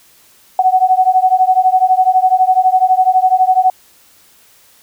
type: beating tone pair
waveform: sine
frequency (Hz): 740 / 752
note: F#5 / F#5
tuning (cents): 0 / +28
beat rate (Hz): 12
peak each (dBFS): -11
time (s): 0.59-3.7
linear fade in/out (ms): 2
effects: white hiss -48 dBFS RMS until 4.82 s